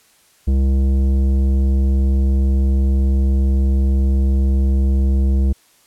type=tone with tanh clipping; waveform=sine; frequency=67 Hz; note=C2; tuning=42 cents sharp; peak=-14 dBFS; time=0.47-5.53 s; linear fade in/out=10 ms; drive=12 dB; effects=white hiss -54 dBFS RMS until 5.86 s + low-pass 12000 Hz 12 dB/octave